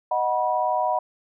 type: chord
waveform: sine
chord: B major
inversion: first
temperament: equal with one note detuned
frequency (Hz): 622.3 / 740 / 973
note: D#5 / F#5 / B5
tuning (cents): 0 / 0 / -26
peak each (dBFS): -26 / -24 / -24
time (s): 0.11-0.99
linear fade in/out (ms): 5
effects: none